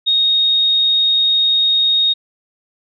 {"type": "tone", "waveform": "sine", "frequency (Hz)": 3729, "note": "A#7", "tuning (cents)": 0, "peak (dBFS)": -11, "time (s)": [0.06, 2.14], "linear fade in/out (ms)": 20, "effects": []}